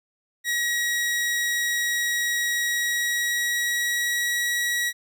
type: tone with pitch glide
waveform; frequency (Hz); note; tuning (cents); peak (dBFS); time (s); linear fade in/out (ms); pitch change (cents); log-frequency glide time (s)
sawtooth; 1907 to 1919.2; A#6 to A#6; +39 to +50; -19; 0.44-4.93; 50; +11; 2.61-4.45
effects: none